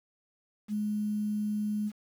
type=tone with quantisation; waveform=sine; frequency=210 Hz; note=G#3; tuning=19 cents sharp; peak=-28 dBFS; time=0.68-1.92 s; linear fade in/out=50 ms; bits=9; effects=none

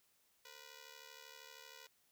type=ring-modulated tone; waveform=5% pulse; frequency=490 Hz; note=B4; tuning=14 cents flat; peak=-40 dBFS; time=0.45-1.87 s; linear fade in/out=2 ms; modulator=36.4 Hz; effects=white hiss -75 dBFS RMS until 2.11 s

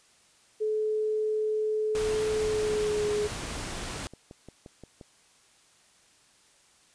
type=tone with pitch glide; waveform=sine; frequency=430.5 to 418.2 Hz; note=A4 to G#4; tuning=-38 to +12 cents; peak=-25 dBFS; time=0.6-3.28 s; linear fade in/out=20 ms; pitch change=-50 cents; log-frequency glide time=2.43-3.08 s
type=noise; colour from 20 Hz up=pink; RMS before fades=-36 dBFS; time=1.95-4.07 s; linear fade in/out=0 ms
type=click train; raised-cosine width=2 ms; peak=-31 dBFS; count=15; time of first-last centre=2.56-5.012 s; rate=5.71 Hz
effects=white hiss -61 dBFS RMS until 6.94 s + resampled to 22050 Hz

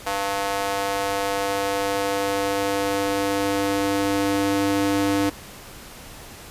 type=tone with high-pass filter sweep; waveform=square; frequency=99.3 Hz; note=G2; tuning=23 cents sharp; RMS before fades=-23 dBFS; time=0.06-5.3 s; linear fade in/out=10 ms; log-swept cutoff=700 to 270 Hz; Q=1.6; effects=pink hiss -41 dBFS RMS until 6.5 s + resampled to 32000 Hz

